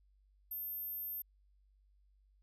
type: tone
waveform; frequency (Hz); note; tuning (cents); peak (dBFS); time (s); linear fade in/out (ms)
sine; 13290; G#9; 0; -39; 0.51-1.22; 5
effects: added 49 Hz sine -66 dBFS peak until 2.42 s